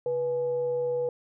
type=tone with frequency modulation; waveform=sine; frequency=489.2 Hz; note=B4; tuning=16 cents flat; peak=-25 dBFS; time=0.06-1.09 s; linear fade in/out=2 ms; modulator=354 Hz; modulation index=0.23; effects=none